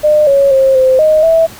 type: tone with pitch steps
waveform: sine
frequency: 604 / 555 / 534 / 520 / 621 / 654 Hz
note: D5 / C#5 / C5 / C5 / D#5 / E5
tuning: +48 / +2 / +35 / -11 / -3 / -14 cents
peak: -5 dBFS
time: 0.03-1.47 s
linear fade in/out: 20 ms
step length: 240 ms
effects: pink hiss -33 dBFS RMS until 1.59 s